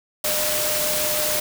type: tone in noise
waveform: sine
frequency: 606 Hz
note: D#5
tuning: 46 cents flat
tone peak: -27 dBFS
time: 0.24-1.4 s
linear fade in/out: 5 ms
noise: white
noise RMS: -23 dBFS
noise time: 0.24-1.4 s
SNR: -7 dB
effects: none